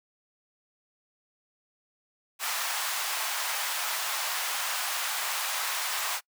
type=high-pass noise; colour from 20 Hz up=pink; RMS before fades=-31 dBFS; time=2.39-6.21 s; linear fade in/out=50 ms; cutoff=810 Hz; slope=24 dB/octave; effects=noise-tail reverb RT60 0.1 s tail -25 dB re dry